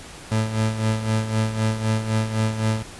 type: tone with tremolo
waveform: 30% pulse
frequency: 110 Hz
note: A2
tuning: in tune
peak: -15 dBFS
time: 0.31-2.83 s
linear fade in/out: 10 ms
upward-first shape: sine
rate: 3.9 Hz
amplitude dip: 65%
effects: pink hiss -40 dBFS RMS until 2.99 s + resampled to 24000 Hz